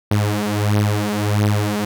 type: beating tone pair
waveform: sawtooth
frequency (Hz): 103.4 / 104.9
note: G#2 / G#2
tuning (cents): -7 / +18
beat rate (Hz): 1.5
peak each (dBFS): -15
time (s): 0.11-1.85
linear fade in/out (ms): 5
effects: none